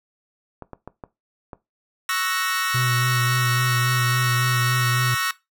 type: clicks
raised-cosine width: 1 ms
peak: -21 dBFS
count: 5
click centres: 0.623 / 0.733 / 0.876 / 1.038 / 1.532 s
type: chord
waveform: sawtooth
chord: F# dominant seventh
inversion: second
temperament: equal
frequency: 1108.7 / 1318.5 / 1480 / 1864.7 Hz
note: C#6 / E6 / F#6 / A#6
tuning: 0 / 0 / 0 / 0 cents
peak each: -24 / -23 / -25 / -23 dBFS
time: 2.09-5.31 s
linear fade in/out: 2 ms
type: tone with vibrato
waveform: triangle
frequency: 123.47 Hz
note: B2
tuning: in tune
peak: -19 dBFS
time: 2.74-5.15 s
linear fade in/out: 10 ms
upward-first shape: sine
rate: 3.6 Hz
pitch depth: 30 cents each way
effects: noise-tail reverb RT60 0.2 s tail -18 dB re dry